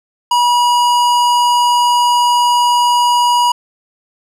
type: tone with hard clipping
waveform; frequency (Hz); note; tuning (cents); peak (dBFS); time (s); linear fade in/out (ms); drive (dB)
sine; 967; B5; -37; -11; 0.31-3.52; 5; 16
effects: none